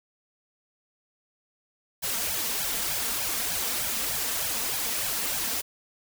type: noise with flanger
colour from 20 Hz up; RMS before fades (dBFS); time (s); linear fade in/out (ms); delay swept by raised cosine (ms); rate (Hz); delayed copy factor
white; -29; 2.02-5.62; 20; 1.2 to 4.5; 3.3; +0.75
effects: none